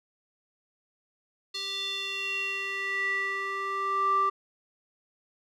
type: tone with band-pass filter sweep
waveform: square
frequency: 392 Hz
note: G4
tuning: in tune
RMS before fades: -30 dBFS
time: 1.54-4.3 s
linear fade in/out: 10 ms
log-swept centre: 4100 to 1100 Hz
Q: 5.7
effects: none